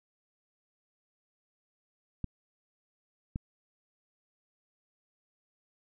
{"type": "clicks", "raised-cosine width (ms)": 5, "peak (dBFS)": -21, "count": 2, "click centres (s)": [2.243, 3.359], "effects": []}